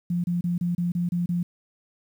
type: tone bursts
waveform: sine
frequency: 174.61 Hz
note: F3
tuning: in tune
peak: -22 dBFS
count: 8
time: 0.1-1.43 s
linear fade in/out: 5 ms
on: 140 ms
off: 30 ms
effects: 9-bit